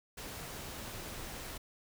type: noise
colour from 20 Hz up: pink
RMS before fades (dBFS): -44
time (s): 0.17-1.58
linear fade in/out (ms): 10
effects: none